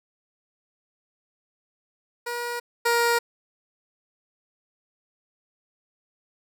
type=tone pair in turn; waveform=15% pulse; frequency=478.8 / 471.1 Hz; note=A#4 / A#4; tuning=+46 / +18 cents; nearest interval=unison; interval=28 cents; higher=first; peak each=-22 / -13 dBFS; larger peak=second; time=2.26-2.6 / 2.85-3.19 s; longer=neither; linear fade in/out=10 ms; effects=none